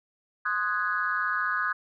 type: chord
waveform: sine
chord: Ab dominant seventh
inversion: first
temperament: equal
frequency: 1046.5 / 1244.5 / 1480 / 1661.2 Hz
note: C6 / Eb6 / Gb6 / Ab6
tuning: 0 / 0 / 0 / 0 cents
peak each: -35 / -29 / -29 / -30 dBFS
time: 0.45-1.73 s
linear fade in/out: 10 ms
effects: tanh soft clip ceiling -14 dBFS